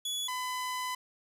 sawtooth tone pair in turn, 3401 / 1006.2 Hz, G#7 / B5, +40 / +32 cents, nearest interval octave + major sixth, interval 2108 cents, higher first, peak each -29 / -29 dBFS, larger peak neither, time 0.05-0.28 / 0.28-0.95 s, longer second, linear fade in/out 5 ms, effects resampled to 32000 Hz + 10-bit

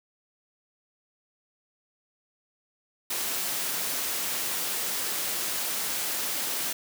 white high-pass noise, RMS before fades -30 dBFS, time 3.1-6.73 s, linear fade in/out 5 ms, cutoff 170 Hz, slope 12 dB/octave, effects none

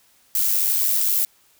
violet noise with amplitude modulation, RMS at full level -18 dBFS, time 0.35-1.25 s, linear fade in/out 2 ms, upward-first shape sine, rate 98.1 Hz, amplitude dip 45%, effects white hiss -58 dBFS RMS until 1.59 s

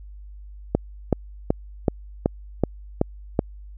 click train, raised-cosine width 2 ms, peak -4 dBFS, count 8, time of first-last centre 0.75-3.392 s, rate 2.65 Hz, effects added 50 Hz sine -38 dBFS peak until 3.77 s

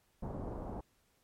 pink low-pass noise, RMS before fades -41 dBFS, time 0.22-0.81 s, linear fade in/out 10 ms, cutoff 900 Hz, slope 24 dB/octave, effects pink hiss -73 dBFS RMS until 1.23 s + MP3 64 kbps

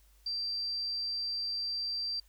sine tone, 4699 Hz, D8, in tune, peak -32 dBFS, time 0.26-2.2 s, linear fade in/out 5 ms, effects added 50 Hz sine -60 dBFS peak until 2.28 s + white hiss -68 dBFS RMS until 2.28 s

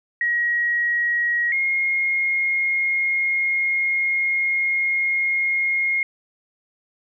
sine tone pair in turn, 1900 / 2145 Hz, A#6 / C7, +33 / +42 cents, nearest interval major second, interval 209 cents, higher second, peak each -18 dBFS, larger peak neither, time 0.21-1.52 / 1.52-6.03 s, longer second, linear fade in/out 2 ms, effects none

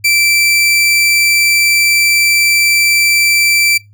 sawtooth tone, 2336 Hz, D7, 10 cents flat, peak -5 dBFS, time 0.04-3.78 s, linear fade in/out 10 ms, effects noise-tail reverb RT60 0.2 s tail -23 dB re dry + added 103 Hz sine -40 dBFS peak until 3.93 s

